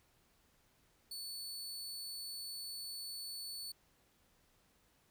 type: tone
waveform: sawtooth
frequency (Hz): 4455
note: C#8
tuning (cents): +8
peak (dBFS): -40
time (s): 1.11-3.72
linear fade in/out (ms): 5
effects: pink hiss -72 dBFS RMS until 5.1 s